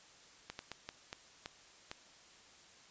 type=slowing click train; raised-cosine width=0.2 ms; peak=-25 dBFS; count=7; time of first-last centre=0.5-1.915 s; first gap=91 ms; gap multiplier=1.38; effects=white hiss -60 dBFS RMS until 2.9 s + resampled to 16000 Hz